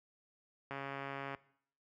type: click train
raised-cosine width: 0.5 ms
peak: -27 dBFS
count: 89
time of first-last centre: 0.71-1.348 s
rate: 138 Hz
effects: noise-tail reverb RT60 0.6 s tail -19 dB re dry + high-pass 60 Hz 12 dB/octave